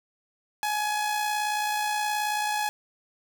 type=tone with amplitude modulation; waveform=sawtooth; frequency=842 Hz; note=G#5; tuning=24 cents sharp; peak=-20 dBFS; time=0.63-2.69 s; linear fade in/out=0 ms; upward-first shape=sine; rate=58.7 Hz; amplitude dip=35%; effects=none